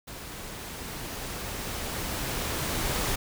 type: noise with level ramp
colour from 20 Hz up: pink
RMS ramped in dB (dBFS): -41 to -28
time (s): 0.07-3.16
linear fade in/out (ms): 10
effects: none